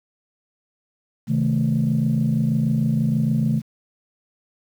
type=chord; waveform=sine; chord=A diminished; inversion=first; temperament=just; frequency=132 / 158.4 / 220 Hz; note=C3 / Eb3 / A3; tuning=+16 / +31 / 0 cents; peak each=-21 / -21 / -20 dBFS; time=1.27-3.62 s; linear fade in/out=50 ms; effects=tanh soft clip ceiling -11 dBFS + 8-bit